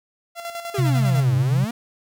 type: tone with tremolo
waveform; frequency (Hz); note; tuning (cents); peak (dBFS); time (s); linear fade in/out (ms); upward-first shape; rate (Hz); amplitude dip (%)
sawtooth; 683; F5; -39; -24; 0.35-1.26; 50; square; 10; 55
type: exponential two-way sweep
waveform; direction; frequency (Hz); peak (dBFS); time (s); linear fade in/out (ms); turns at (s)
45% pulse; down then up; 424.9 to 98 to 244; -25; 0.74-1.71; 5; 1.36
type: tone with vibrato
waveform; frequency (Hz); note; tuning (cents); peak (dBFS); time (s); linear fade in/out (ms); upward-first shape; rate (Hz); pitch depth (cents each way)
sine; 130.81; C3; 0; -16; 0.78-1.65; 10; sine; 5.1; 25
effects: none